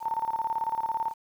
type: tone with tremolo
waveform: sine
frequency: 900 Hz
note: A5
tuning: 39 cents sharp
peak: -24 dBFS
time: 0-1.14 s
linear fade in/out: 50 ms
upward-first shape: square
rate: 18 Hz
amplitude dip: 75%
effects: 9-bit